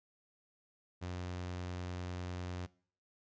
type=tone; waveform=sawtooth; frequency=90 Hz; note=F#2; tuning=47 cents flat; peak=-35 dBFS; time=1.01-2.67 s; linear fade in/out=20 ms; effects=noise-tail reverb RT60 0.5 s tail -22 dB re dry + resampled to 16000 Hz